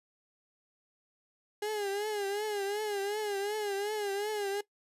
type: tone with vibrato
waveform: 35% pulse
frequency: 411.3 Hz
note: G#4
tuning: 17 cents flat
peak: -30 dBFS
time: 1.62-4.61 s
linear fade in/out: 5 ms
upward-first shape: triangle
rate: 2.7 Hz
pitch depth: 95 cents each way
effects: noise-tail reverb RT60 0.1 s tail -19 dB re dry + resampled to 32000 Hz